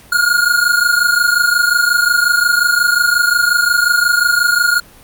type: tone pair together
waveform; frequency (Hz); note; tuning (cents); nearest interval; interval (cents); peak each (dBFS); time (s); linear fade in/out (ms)
square; 1417 / 1442.6; F6 / F#6; +25 / -44; unison; 31; -14; 0.12-4.8; 5
effects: pink hiss -42 dBFS RMS until 5.03 s + Opus 48 kbps